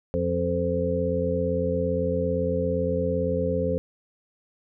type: harmonic tone with a mistuned harmonic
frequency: 87.9 Hz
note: F2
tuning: 12 cents sharp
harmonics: 1 / 2 / 3 / 5 / 6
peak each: -30 / -29 / -32 / -29 / -26 dBFS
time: 0.14-3.78 s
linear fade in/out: 0 ms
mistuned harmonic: 6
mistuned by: -34 cents
effects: none